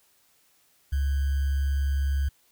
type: tone with sample-and-hold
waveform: sine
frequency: 69.3 Hz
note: C#2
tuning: in tune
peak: -22 dBFS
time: 0.92-2.29 s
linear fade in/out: 10 ms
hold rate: 1575 Hz
effects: white hiss -64 dBFS RMS until 2.51 s